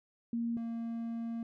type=tone pair in turn; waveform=sine / triangle; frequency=233.1 / 230.6 Hz; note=A#3 / A#3; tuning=0 / -19 cents; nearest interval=unison; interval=19 cents; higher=first; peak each=-31 / -33 dBFS; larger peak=first; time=0.33-0.57 / 0.57-1.43 s; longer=second; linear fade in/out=2 ms; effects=none

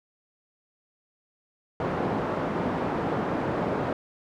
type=band-pass noise; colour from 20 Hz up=pink; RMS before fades=-28 dBFS; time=1.8-3.93 s; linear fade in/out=2 ms; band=170 to 1000 Hz; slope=12 dB/octave; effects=none

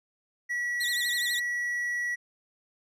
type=tone; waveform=triangle; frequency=1935 Hz; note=B6; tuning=36 cents flat; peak=-26 dBFS; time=0.49-2.16 s; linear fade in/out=20 ms
type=tone with vibrato; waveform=sawtooth; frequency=3839 Hz; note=B7; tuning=50 cents flat; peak=-27 dBFS; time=0.8-1.4 s; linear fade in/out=10 ms; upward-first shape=triangle; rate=12 Hz; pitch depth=210 cents each way
effects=resampled to 32000 Hz

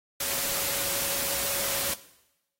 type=tone in noise; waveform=sine; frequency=554.4 Hz; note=C#5; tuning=in tune; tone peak=-40 dBFS; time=0.2-1.94 s; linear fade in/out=5 ms; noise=white; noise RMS=-29 dBFS; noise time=0.2-1.94 s; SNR=-14 dB; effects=noise-tail reverb RT60 0.9 s tail -17 dB re dry + AAC 48 kbps

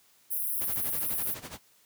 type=high-pass noise; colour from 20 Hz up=white; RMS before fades=-31 dBFS; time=0.3-1.35 s; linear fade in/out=20 ms; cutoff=9700 Hz; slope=96 dB/octave
type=noise with tremolo; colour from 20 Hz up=pink; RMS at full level=-39 dBFS; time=0.6-1.59 s; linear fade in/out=20 ms; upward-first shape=sine; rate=12 Hz; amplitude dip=80%
effects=white hiss -63 dBFS RMS until 1.85 s + high-pass 80 Hz 12 dB/octave

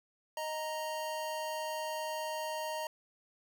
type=tone pair together; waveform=square; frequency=622.6 / 932.3 Hz; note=D#5 / A#5; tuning=+1 / 0 cents; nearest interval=perfect fifth; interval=699 cents; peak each=-39 / -39 dBFS; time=0.37-2.87 s; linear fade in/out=2 ms; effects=none

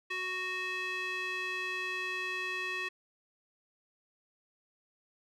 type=tone with band-pass filter; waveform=square; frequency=370 Hz; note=F#4; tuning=in tune; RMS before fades=-36 dBFS; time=0.1-2.89 s; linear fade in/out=10 ms; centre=2300 Hz; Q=3.2; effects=none

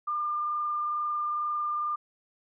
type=tone with frequency modulation; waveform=sine; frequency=1200 Hz; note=D6; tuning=37 cents sharp; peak=-27 dBFS; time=0.07-1.96 s; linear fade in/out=10 ms; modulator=22.2 Hz; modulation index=0.45; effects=none

